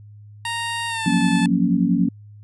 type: tone with pitch glide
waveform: 15% pulse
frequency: 930 to 872.7 Hz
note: A#5 to A5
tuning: -4 to -14 cents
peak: -17 dBFS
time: 0.45-1.46 s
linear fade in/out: 2 ms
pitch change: -110 cents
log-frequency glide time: 0.88-1.1 s
type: chord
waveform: sine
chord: Gb major seventh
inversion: third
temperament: equal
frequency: 174.61 / 185 / 233.1 / 277.2 Hz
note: F3 / Gb3 / Bb3 / Db4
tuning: 0 / 0 / 0 / 0 cents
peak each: -21 dBFS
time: 1.06-2.09 s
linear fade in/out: 5 ms
effects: added 104 Hz sine -40 dBFS peak until 2.43 s + resampled to 24000 Hz